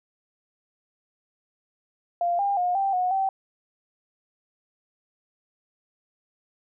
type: tone with pitch steps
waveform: sine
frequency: 695 / 801 / 716 / 784 / 729 / 773 Hz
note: F5 / G5 / F5 / G5 / F#5 / G5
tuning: -9 / +37 / +43 / 0 / -26 / -24 cents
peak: -21 dBFS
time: 2.21-3.29 s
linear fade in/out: 2 ms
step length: 180 ms
effects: none